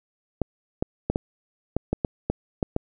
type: clicks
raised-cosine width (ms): 2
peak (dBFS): -9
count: 10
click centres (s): 0.417 / 0.825 / 1.1 / 1.159 / 1.766 / 1.93 / 2.048 / 2.3 / 2.628 / 2.764
effects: none